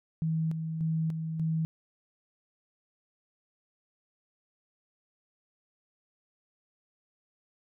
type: tone with tremolo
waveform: sine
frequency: 160.6 Hz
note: E3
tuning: 45 cents flat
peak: -26 dBFS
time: 0.22-1.65 s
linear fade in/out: 0 ms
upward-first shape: square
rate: 1.7 Hz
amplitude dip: 45%
effects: none